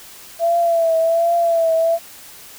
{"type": "tone with vibrato", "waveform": "sine", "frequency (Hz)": 668, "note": "E5", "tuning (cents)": 23, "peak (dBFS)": -13, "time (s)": [0.39, 1.99], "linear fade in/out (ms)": 50, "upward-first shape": "triangle", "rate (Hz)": 1.3, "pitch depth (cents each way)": 52, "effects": ["white hiss -40 dBFS RMS until 2.58 s"]}